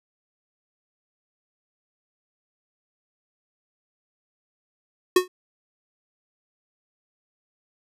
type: tone with exponential decay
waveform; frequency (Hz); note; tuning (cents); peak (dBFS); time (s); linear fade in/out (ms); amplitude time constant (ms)
square; 365.3; F#4; -22; -11; 5.16-5.28; 5; 25
effects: resampled to 32000 Hz